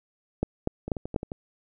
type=two click trains; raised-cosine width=2 ms; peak=-11 / -20 dBFS; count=4 / 6; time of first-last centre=0.43-1.162 / 0.88-1.319 s; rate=4.1 / 11.4 Hz; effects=none